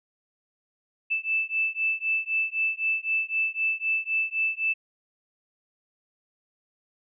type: beating tone pair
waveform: sine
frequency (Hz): 2636 / 2639.9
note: E7 / E7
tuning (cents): -1 / +2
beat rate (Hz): 3.9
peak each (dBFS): -27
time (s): 1.1-4.74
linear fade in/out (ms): 20
effects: none